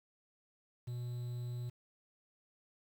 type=tone with quantisation; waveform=triangle; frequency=121.7 Hz; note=B2; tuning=25 cents flat; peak=-36 dBFS; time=0.87-1.7 s; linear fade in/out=10 ms; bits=10; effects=none